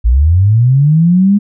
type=linear sweep; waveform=sine; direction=up; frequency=52.7 to 207.7 Hz; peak=-5 dBFS; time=0.04-1.39 s; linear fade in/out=20 ms; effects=none